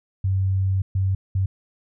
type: tone bursts at uneven times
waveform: sine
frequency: 95.6 Hz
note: G2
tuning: 43 cents flat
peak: -18 dBFS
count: 3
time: 0.24-0.82 / 0.95-1.15 / 1.35-1.46 s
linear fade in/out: 5 ms
effects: none